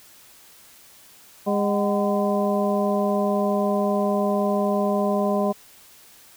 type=harmonic tone with a mistuned harmonic; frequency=203.7 Hz; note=G#3; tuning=33 cents flat; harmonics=1 / 2 / 3 / 4 / 5; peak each=-23 / -26 / -24 / -29 / -30 dBFS; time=1.46-5.53 s; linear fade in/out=20 ms; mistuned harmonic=4; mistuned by=-130 cents; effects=white hiss -50 dBFS RMS until 6.36 s